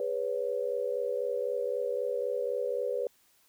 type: tone cluster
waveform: sine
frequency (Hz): 407.4 / 496.1 / 560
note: G#4 / B4 / C#5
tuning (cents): -33 / +8 / +18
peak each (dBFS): -36 / -31 / -34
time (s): 0-3.07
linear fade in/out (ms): 2
effects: white hiss -66 dBFS RMS until 3.48 s